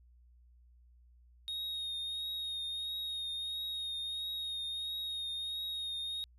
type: tone with vibrato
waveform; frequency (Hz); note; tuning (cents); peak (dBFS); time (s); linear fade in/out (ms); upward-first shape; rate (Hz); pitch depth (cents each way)
triangle; 3729; A#7; 0; -35; 1.48-6.24; 0; triangle; 1.5; 29
effects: added 60 Hz sine -59 dBFS peak until 6.38 s